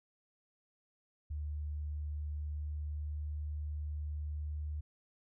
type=tone with pitch glide; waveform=sine; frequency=74.6 to 75.03 Hz; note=D2 to D2; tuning=+28 to +38 cents; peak=-36 dBFS; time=1.3-4.81 s; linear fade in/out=10 ms; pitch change=+10 cents; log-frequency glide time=2.31-3.28 s; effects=none